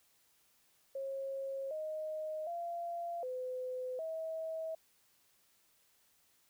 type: tone with pitch steps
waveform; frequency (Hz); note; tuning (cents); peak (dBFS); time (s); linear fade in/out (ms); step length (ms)
sine; 542 / 622 / 687 / 508 / 644; C#5 / D#5 / F5 / B4 / E5; -39 / -1 / -29 / +49 / -41; -37; 0.95-4.75; 5; 760
effects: white hiss -71 dBFS RMS until 6.49 s